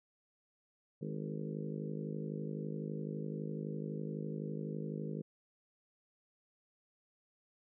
harmonic tone with a mistuned harmonic, 51.91 Hz, G#1, in tune, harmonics 3 / 4 / 5 / 6 / 7 / 8 / 9 / 10, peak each -41 / -43 / -49 / -49 / -49 / -49 / -49 / -55 dBFS, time 1.01-5.22 s, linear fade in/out 10 ms, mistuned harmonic 8, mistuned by +22 cents, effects none

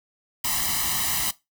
white noise with comb filter, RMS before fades -25 dBFS, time 0.44-1.31 s, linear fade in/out 5 ms, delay 1 ms, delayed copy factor +0.85, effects noise-tail reverb RT60 0.2 s tail -18 dB re dry

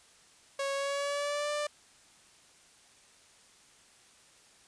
sawtooth tone with pitch glide, 552 to 591.6 Hz, C#5 to D5, -7 to +13 cents, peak -27 dBFS, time 0.59-1.67 s, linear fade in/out 5 ms, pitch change +120 cents, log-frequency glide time 0.74-1.51 s, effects white hiss -60 dBFS RMS until 4.67 s + resampled to 22050 Hz

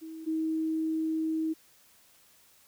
sine tone pair in turn, 320.9 / 318.5 Hz, E4 / D#4, -46 / +41 cents, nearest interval unison, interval 13 cents, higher first, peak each -39 / -27 dBFS, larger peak second, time 0.01-0.26 / 0.26-1.54 s, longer second, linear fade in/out 20 ms, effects white hiss -61 dBFS RMS until 2.67 s

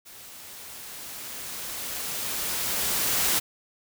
white noise with level ramp, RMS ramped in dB -46 to -23 dBFS, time 0.05-3.4 s, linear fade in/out 20 ms, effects none

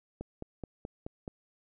click train, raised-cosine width 2 ms, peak -25 dBFS, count 6, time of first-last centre 0.21-1.278 s, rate 4.68 Hz, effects none

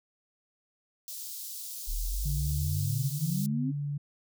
white high-pass noise, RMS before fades -40 dBFS, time 1.08-3.46 s, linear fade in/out 0 ms, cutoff 4200 Hz, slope 24 dB/octave
sine exponential sweep, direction up, 33.47 to 277.2 Hz, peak -29 dBFS, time 1.87-3.72 s, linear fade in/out 20 ms
sine tone with pitch glide, 145.5 to 144.16 Hz, D3 to D3, -16 to -32 cents, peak -30 dBFS, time 2.25-3.98 s, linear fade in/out 10 ms, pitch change -16 cents, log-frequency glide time 2.89-3.43 s
effects none

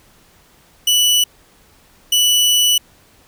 sawtooth tone bursts at uneven times, 2960 Hz, F#7, in tune, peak -8 dBFS, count 2, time 0.87-1.24 / 2.12-2.78 s, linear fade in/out 5 ms, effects pink hiss -51 dBFS RMS until 3.27 s

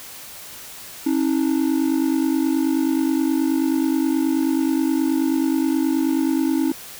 triangle ring-modulated tone, 294.8 Hz, D4, 7 cents sharp, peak -12 dBFS, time 1.06-6.72 s, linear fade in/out 5 ms, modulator 24.7 Hz, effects white hiss -38 dBFS RMS until 6.99 s

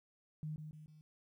sine tone with echo, 153.8 Hz, D#3, 20 cents flat, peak -39 dBFS, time 0.43-0.56 s, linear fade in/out 0 ms, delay 150 ms, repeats 3, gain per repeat -6 dB, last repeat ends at 1.01 s, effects 13-bit

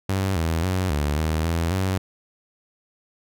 sawtooth tone with pitch steps, 96.2 / 81.7 / 92.8 / 73.3 / 78.9 / 83.3 / 94.5 Hz, G2 / E2 / F#2 / D2 / D#2 / E2 / F#2, -32 / -15 / +6 / -3 / +25 / +19 / +37 cents, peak -17 dBFS, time 0.09-1.98 s, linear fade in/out 5 ms, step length 270 ms, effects none

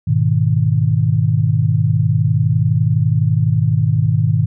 sine chord, G# minor, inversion none, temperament equal, 103.83 / 123.47 / 155.56 Hz, G#2 / B2 / D#3, 0 / 0 / 0 cents, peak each -16 dBFS, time 0.07-4.46 s, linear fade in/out 10 ms, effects none

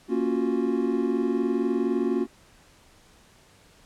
triangle chord, Gb major seventh, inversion first, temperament equal with one note detuned, 233.1 / 277.2 / 350.4 / 370 Hz, Bb3 / Db4 / F4 / Gb4, 0 / 0 / +6 / 0 cents, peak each -26 dBFS, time 0.08-2.27 s, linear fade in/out 50 ms, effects pink hiss -56 dBFS RMS until 3.85 s + low-pass 10000 Hz 12 dB/octave

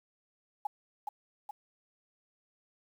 sine tone with echo, 830.6 Hz, G#5, in tune, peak -29 dBFS, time 0.65-0.67 s, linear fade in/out 5 ms, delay 420 ms, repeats 2, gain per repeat -4 dB, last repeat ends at 1.51 s, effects 10-bit

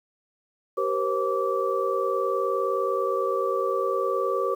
sine tone cluster, 386 / 475.5 / 535 / 1160 Hz, G4 / A#4 / C5 / D6, -27 / +34 / +38 / -22 cents, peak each -28 dBFS, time 0.77-4.55 s, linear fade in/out 10 ms, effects 9-bit

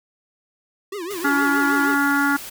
square tone with vibrato, 370 Hz, F#4, in tune, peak -28 dBFS, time 0.92-1.95 s, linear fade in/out 5 ms, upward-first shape triangle, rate 6.4 Hz, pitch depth 250 cents each way
white noise, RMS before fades -35 dBFS, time 1.1-2.5 s, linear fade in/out 10 ms
harmonic tone, 282.5 Hz, C#4, 33 cents sharp, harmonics 1 / 3 / 4 / 5 / 6 / 7, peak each -20 / -26 / -28 / -20 / -28 / -33 dBFS, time 1.24-2.37 s, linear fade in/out 10 ms
effects none

